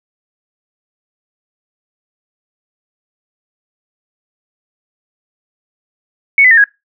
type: tone with pitch steps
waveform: sine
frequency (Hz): 2217 / 2010 / 1821.7 / 1651.3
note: C#7 / B6 / A#6 / G#6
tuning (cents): 0 / +30 / -40 / -10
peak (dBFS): -4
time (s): 6.38-6.64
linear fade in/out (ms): 2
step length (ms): 65
effects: noise-tail reverb RT60 0.2 s tail -21 dB re dry